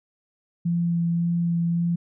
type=tone with vibrato; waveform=sine; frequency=170.3 Hz; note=F3; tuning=43 cents flat; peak=-20 dBFS; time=0.65-1.96 s; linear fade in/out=10 ms; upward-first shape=sine; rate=1.8 Hz; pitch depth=11 cents each way; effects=none